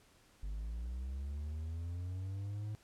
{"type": "linear sweep", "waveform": "triangle", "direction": "up", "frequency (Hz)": [49, 107.6], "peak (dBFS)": -36, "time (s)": [0.43, 2.75], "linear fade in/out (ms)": 0, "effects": ["pink hiss -66 dBFS RMS until 2.83 s", "low-pass 11000 Hz 12 dB/octave"]}